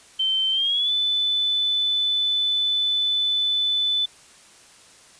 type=tone with pitch glide; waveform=sine; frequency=3100 to 3500 Hz; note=G7 to A7; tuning=-20 to -10 cents; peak=-19 dBFS; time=0.19-4.06 s; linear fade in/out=10 ms; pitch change=+210 cents; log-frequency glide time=0.51-0.92 s; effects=white hiss -50 dBFS RMS until 5.19 s + resampled to 22050 Hz